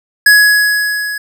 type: tone with level ramp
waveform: square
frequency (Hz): 1678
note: G#6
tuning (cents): +17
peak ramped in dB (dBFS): -3 to -19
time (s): 0.26-1.18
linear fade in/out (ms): 5
effects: none